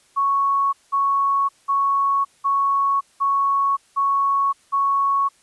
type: tone bursts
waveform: sine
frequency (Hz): 1108.7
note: C#6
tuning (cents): 0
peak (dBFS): -16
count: 7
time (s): 0.16-5.29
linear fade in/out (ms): 20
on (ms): 570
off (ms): 190
effects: white hiss -57 dBFS RMS until 5.42 s + resampled to 24000 Hz